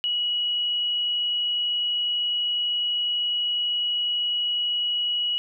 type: tone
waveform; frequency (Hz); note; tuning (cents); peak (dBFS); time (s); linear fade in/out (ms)
sine; 2918; F#7; -25; -22; 0.04-5.38; 0
effects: none